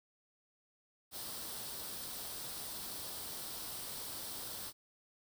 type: noise with comb filter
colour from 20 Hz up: white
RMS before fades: -44 dBFS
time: 1.11-4.73 s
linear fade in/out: 50 ms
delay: 0.22 ms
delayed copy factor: +0.5
effects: none